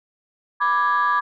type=chord; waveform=sine; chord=G# diminished; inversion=first; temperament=equal; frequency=987.8 / 1174.7 / 1661.2 Hz; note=B5 / D6 / G#6; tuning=0 / 0 / 0 cents; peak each=-21 / -18 / -22 dBFS; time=0.6-1.21 s; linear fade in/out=20 ms; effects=tanh soft clip ceiling -11 dBFS